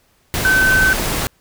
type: tone in noise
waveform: sine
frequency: 1530 Hz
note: G6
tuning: 42 cents flat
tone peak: -11 dBFS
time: 0.45-0.93 s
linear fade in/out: 0 ms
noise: pink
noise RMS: -20 dBFS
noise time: 0.34-1.27 s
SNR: +6 dB
effects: pink hiss -58 dBFS RMS until 1.4 s